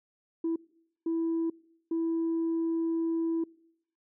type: tone bursts at uneven times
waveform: sine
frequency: 329.6 Hz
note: E4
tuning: in tune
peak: -25 dBFS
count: 3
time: 0.44-0.56 / 1.06-1.5 / 1.91-3.44 s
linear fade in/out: 5 ms
effects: noise-tail reverb RT60 0.8 s tail -25 dB re dry + tanh soft clip ceiling -24 dBFS